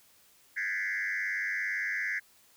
sine tone with frequency modulation, 1864.7 Hz, A#6, in tune, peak -28 dBFS, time 0.56-2.2 s, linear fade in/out 20 ms, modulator 97.6 Hz, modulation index 2.8, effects tanh soft clip ceiling -27 dBFS + white hiss -62 dBFS RMS until 2.56 s

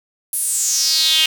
sawtooth tone with high-pass filter sweep, 315.7 Hz, D#4, 25 cents sharp, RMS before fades -17 dBFS, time 0.33-1.26 s, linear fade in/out 2 ms, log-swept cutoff 11000 to 2900 Hz, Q 5.3, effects none

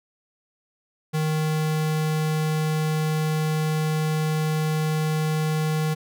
square tone, 155.56 Hz, D#3, in tune, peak -22 dBFS, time 1.13-5.95 s, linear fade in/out 20 ms, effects none

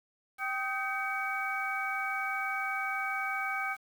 sine tone cluster, 780 / 1255 / 1548 / 2263 Hz, G5 / D#6 / G6 / C#7, -9 / +15 / -22 / +35 cents, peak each -37 / -37 / -36 / -35 dBFS, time 0.38-3.77 s, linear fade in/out 50 ms, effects 9-bit

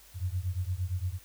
sine beating tone pair, 87.31 / 96.01 Hz, F2 / G2, 0 / -35 cents, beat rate 8.7 Hz, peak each -32 / -33 dBFS, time 0.14-1.19 s, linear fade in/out 50 ms, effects added 50 Hz sine -60 dBFS peak until 1.24 s + white hiss -56 dBFS RMS until 1.24 s

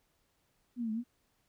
sine linear two-way sweep, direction down then up, 249.6 to 213.7 to 249.6 Hz, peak -32 dBFS, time 0.76-1.04 s, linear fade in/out 50 ms, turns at 0.92 s, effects pink hiss -75 dBFS RMS until 1.48 s

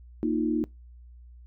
sine chord, Bb suspended fourth, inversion none, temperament just, 233.1 / 310.8 / 349.6 Hz, Bb3 / Eb4 / F4, 0 / -2 / +2 cents, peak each -28 / -26 / -31 dBFS, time 0.23-0.64 s, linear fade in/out 0 ms, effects noise-tail reverb RT60 0.2 s tail -24 dB re dry + added 60 Hz sine -46 dBFS peak until 1.46 s

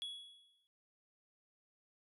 triangle tone with exponential decay, 3363 Hz, G#7, 21 cents sharp, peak -37 dBFS, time 0.02-0.67 s, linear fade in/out 0 ms, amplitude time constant 140 ms, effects noise-tail reverb RT60 0.6 s tail -20 dB re dry + resampled to 32000 Hz

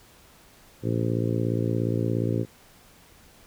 harmonic tone, 57.1 Hz, A#1, 35 cents flat, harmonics 2 / 3 / 4 / 5 / 6 / 7 / 8 / 9, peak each -26 / -31 / -33 / -31 / -32 / -33 / -37 / -36 dBFS, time 0.82-2.46 s, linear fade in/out 50 ms, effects pink hiss -54 dBFS RMS until 3.46 s

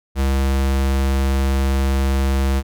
square tone, 67.5 Hz, C#2, 45 cents flat, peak -16 dBFS, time 0.15-2.63 s, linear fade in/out 50 ms, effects none

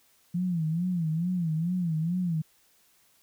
sine tone with vibrato, 169.3 Hz, E3, 46 cents sharp, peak -25 dBFS, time 0.34-2.42 s, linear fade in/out 10 ms, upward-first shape sine, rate 2.3 Hz, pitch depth 140 cents each way, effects white hiss -64 dBFS RMS until 3.22 s

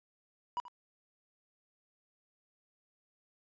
triangle tone with echo, 975 Hz, B5, 23 cents flat, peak -30 dBFS, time 0.57-0.6 s, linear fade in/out 0 ms, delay 82 ms, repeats 1, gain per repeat -15 dB, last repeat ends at 0.682 s, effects resampled to 16000 Hz

